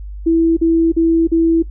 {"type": "tone bursts", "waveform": "sine", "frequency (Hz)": 329.6, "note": "E4", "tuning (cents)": 0, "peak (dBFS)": -9, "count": 4, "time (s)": [0.26, 1.626], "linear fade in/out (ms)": 10, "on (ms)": 310, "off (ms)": 42, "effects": ["noise-tail reverb RT60 0.1 s tail -17 dB re dry", "added 50 Hz sine -26 dBFS peak until 1.7 s"]}